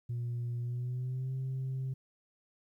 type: tone with pitch glide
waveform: sine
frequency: 120 to 131.62 Hz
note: B2 to C3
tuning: -49 to +11 cents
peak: -31 dBFS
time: 0.09-1.94 s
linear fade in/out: 10 ms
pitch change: +160 cents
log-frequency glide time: 0.6-1.33 s
effects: tanh soft clip ceiling -31 dBFS + 12-bit